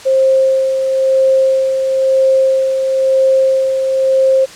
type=tone with tremolo; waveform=sine; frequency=530 Hz; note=C5; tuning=22 cents sharp; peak=-7 dBFS; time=0.05-4.46 s; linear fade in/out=20 ms; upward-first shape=sine; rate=1 Hz; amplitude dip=45%; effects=white hiss -34 dBFS RMS until 4.55 s + low-pass 7000 Hz 12 dB/octave